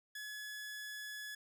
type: tone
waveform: sawtooth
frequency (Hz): 1700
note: G#6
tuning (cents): +40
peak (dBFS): -40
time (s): 0.15-1.35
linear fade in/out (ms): 5
effects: none